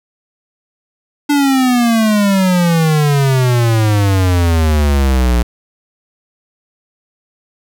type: exponential sweep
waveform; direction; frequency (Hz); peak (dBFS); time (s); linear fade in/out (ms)
square; down; 293.7 to 58.27; -10; 1.29-5.43; 10
effects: none